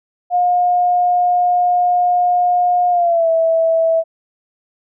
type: tone with pitch glide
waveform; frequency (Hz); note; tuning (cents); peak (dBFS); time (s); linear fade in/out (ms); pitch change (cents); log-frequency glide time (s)
sine; 714 to 654.7; F5 to E5; +38 to -12; -11; 0.3-4.04; 50; -150; 2.9-3.29
effects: none